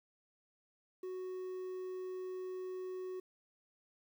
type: tone with quantisation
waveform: triangle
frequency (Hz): 370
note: F#4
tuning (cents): 0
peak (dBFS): -38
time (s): 1.03-3.2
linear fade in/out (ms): 5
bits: 11
effects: none